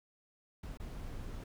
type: noise with dropouts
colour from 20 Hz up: brown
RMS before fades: -43 dBFS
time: 0.63-1.44 s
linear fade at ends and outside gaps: 5 ms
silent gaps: 0.774-0.798 s
effects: none